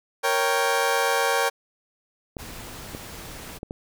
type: chord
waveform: 20% pulse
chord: G diminished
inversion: first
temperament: equal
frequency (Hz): 466.2 / 554.4 / 784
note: Bb4 / Db5 / G5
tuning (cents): 0 / 0 / 0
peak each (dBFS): -20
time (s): 0.23-1.5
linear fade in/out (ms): 20
type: clicks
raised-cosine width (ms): 2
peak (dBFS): -19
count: 4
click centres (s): 2.368 / 2.949 / 3.631 / 3.709
type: noise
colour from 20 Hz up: pink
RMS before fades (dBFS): -39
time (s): 2.38-3.59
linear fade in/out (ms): 20
effects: none